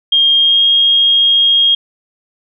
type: tone with pitch glide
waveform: sine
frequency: 3223 to 3253 Hz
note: G7 to G#7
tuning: +47 to -37 cents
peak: -7 dBFS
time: 0.12-1.75 s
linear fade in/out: 5 ms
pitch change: +16 cents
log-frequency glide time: 0.38-0.64 s
effects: none